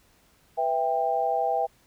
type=chord; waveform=sine; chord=E minor; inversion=second; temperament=just; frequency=494.4 / 659.3 / 791.1 Hz; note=B4 / E5 / G5; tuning=+2 / 0 / +16 cents; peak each=-30 / -27 / -25 dBFS; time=0.57-1.67 s; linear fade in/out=20 ms; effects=pink hiss -62 dBFS RMS until 1.86 s